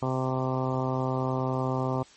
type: harmonic tone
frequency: 130 Hz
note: C3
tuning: 11 cents flat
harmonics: 1 / 2 / 3 / 4 / 5 / 6 / 7 / 8 / 9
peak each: -29 / -32 / -34 / -35 / -36 / -37 / -37 / -38 / -39 dBFS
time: 0.02-2.03 s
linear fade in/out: 5 ms
effects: white hiss -54 dBFS RMS until 2.16 s + MP3 32 kbps